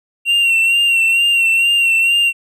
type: tone with vibrato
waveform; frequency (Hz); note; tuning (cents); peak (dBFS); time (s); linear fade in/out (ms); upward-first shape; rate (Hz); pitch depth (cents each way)
triangle; 2743; F7; -32; -9; 0.25-2.33; 50; sine; 2.2; 39
effects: none